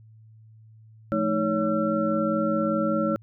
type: tone cluster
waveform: sine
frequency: 171.6 / 216.6 / 314.1 / 559 / 1349 Hz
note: F3 / A3 / D#4 / C#5 / E6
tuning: -30 / -27 / +16 / +14 / +40 cents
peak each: -33 / -26 / -28 / -26 / -30 dBFS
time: 1.12-3.16 s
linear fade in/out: 0 ms
effects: added 110 Hz sine -48 dBFS peak until 3.22 s